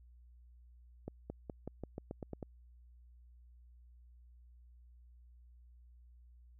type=accelerating click train; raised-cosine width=2 ms; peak=-28 dBFS; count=10; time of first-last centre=1.08-2.428 s; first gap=220 ms; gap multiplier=0.9; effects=added 60 Hz sine -57 dBFS peak until 6.59 s